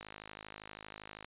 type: click train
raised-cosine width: 0.3 ms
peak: -29 dBFS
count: 66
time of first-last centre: 0.01-1.246 s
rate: 52.6 Hz
effects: resampled to 8000 Hz